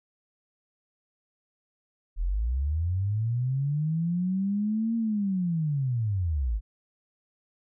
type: linear two-way sweep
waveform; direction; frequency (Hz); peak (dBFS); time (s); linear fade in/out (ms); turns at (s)
sine; up then down; 37.46 to 231.3 to 46.85; -24; 2.16-6.61; 50; 4.96
effects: none